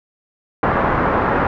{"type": "low-pass noise", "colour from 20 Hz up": "white", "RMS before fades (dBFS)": -17, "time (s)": [0.63, 1.47], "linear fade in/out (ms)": 2, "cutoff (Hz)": 1400, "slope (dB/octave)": 24, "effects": []}